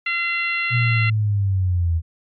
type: harmonic tone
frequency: 684 Hz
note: F5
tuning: 36 cents flat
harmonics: 2 / 3 / 4 / 5 / 6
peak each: -29 / -22 / -24 / -37 / -36 dBFS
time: 0.06-1.1 s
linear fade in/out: 5 ms
type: linear sweep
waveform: sine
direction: down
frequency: 122.3 to 80.6 Hz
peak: -16 dBFS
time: 0.7-2.02 s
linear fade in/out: 50 ms
effects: MP3 64 kbps